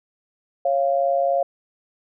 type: tone pair together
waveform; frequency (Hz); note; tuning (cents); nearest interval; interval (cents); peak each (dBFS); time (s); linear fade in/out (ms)
sine; 550.8 / 694; C#5 / F5; -11 / -11; major third; 400; -20; 0.65-1.43; 5
effects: none